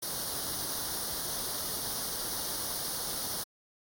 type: noise with comb filter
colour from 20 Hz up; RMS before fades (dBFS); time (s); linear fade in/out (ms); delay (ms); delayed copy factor
white; -35; 0.02-3.44; 10; 0.2; +0.8
effects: AAC 64 kbps